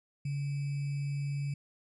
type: tone with sample-and-hold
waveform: sine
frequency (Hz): 141.5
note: C#3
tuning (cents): +36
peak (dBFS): -31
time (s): 0.25-1.54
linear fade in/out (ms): 5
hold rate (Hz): 2450
effects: resampled to 24000 Hz